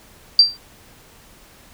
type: tone with exponential decay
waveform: sine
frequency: 4699 Hz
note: D8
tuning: in tune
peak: -3 dBFS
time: 0.39-0.57 s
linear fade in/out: 2 ms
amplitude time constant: 39 ms
effects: pink hiss -48 dBFS RMS until 1.73 s